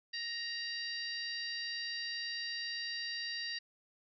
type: harmonic tone with a mistuned harmonic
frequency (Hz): 934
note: A#5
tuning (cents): +3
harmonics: 2 / 3 / 4 / 5 / 6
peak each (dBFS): -42 / -46 / -48 / -40 / -52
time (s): 0.13-3.59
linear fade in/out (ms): 10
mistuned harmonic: 4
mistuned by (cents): +42
effects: none